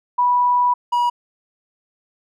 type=tone pair in turn; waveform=sine / triangle; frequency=981 / 965.8 Hz; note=B5 / B5; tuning=-12 / -39 cents; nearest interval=unison; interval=27 cents; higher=first; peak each=-13 dBFS; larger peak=neither; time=0.18-0.74 / 0.92-1.1 s; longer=first; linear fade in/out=10 ms; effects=none